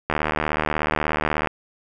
click train, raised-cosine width 0.5 ms, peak -6 dBFS, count 106, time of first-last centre 0.1-1.473 s, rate 76.5 Hz, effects none

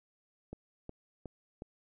click train, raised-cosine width 2 ms, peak -29 dBFS, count 4, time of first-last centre 0.53-1.621 s, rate 2.75 Hz, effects none

